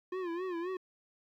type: tone with vibrato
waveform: square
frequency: 354.4 Hz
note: F4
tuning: 25 cents sharp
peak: -35 dBFS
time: 0.12-0.77 s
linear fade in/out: 5 ms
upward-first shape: sine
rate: 3.8 Hz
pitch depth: 110 cents each way
effects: low-pass 2000 Hz 12 dB/octave + 12-bit